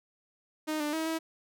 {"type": "tone with pitch steps", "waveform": "sawtooth", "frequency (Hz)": [309.5, 297, 320, 323.4], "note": ["D#4", "D4", "D#4", "E4"], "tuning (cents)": [-9, 20, 49, -33], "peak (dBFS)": -26, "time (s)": [0.67, 1.19], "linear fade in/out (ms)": 20, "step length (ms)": 130, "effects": []}